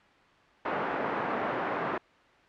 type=band-pass noise; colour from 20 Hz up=white; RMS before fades=-31 dBFS; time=0.65-1.98 s; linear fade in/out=5 ms; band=210 to 1300 Hz; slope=12 dB/octave; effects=white hiss -58 dBFS RMS until 2.48 s + low-pass 2000 Hz 12 dB/octave